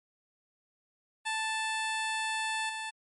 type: tone with level steps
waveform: 15% pulse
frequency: 880 Hz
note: A5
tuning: in tune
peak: -24 / -29 dBFS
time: 1.25-2.91 s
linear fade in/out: 20 ms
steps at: 2.69 s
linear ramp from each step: 5 ms
effects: MP3 48 kbps